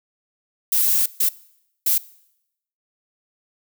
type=noise bursts at uneven times; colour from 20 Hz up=violet; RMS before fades=-18 dBFS; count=3; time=0.72-1.06 / 1.2-1.29 / 1.86-1.98 s; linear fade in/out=5 ms; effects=noise-tail reverb RT60 0.8 s tail -21 dB re dry